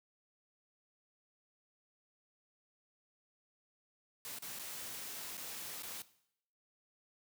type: noise with dropouts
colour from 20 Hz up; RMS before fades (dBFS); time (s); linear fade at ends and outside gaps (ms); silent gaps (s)
white; -45; 4.25-6.02; 1; 4.387-4.422 / 4.589-4.594 / 5.371-5.377 / 5.823-5.832
effects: noise-tail reverb RT60 0.7 s tail -17 dB re dry + high-pass 100 Hz 12 dB/octave